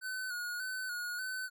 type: tone with vibrato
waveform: square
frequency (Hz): 1480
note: F#6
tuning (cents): 0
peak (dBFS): -37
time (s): 0.01-1.5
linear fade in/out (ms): 50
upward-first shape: square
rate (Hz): 1.7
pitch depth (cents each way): 41
effects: none